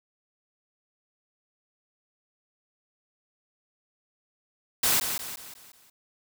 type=noise with echo; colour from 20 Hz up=white; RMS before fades=-23 dBFS; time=4.83-5 s; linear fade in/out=5 ms; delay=180 ms; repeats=5; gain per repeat=-7 dB; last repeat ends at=5.9 s; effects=none